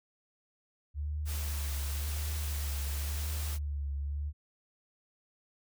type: tone with vibrato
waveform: sine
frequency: 72.8 Hz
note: D2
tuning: 15 cents flat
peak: -32 dBFS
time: 0.94-4.33 s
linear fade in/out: 50 ms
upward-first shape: triangle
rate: 0.92 Hz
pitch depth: 70 cents each way
type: noise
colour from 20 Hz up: white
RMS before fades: -42 dBFS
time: 1.25-3.59 s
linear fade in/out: 50 ms
effects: none